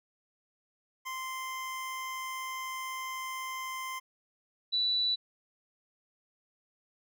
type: tone pair in turn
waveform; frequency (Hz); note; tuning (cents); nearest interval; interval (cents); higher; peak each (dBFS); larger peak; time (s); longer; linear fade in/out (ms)
25% pulse / sine; 1042 / 3958; C6 / B7; -7 / +3; octave + major seventh; 2310; second; -32 / -26; second; 1.05-4 / 4.72-5.16; first; 20
effects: none